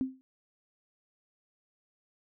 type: tone with exponential decay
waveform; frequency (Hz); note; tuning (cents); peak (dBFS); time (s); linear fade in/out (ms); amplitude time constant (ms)
sine; 261.6; C4; 0; -24; 0.01-0.21; 0; 43
effects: none